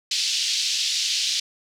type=band-pass noise; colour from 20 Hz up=white; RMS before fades=-24 dBFS; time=0.11-1.4 s; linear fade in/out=5 ms; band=3000 to 5500 Hz; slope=24 dB/octave; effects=none